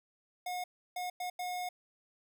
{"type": "tone bursts at uneven times", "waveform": "square", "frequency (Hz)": 722, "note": "F#5", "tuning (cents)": -43, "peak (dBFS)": -36, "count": 4, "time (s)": [[0.46, 0.64], [0.96, 1.1], [1.2, 1.3], [1.39, 1.69]], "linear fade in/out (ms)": 5, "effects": []}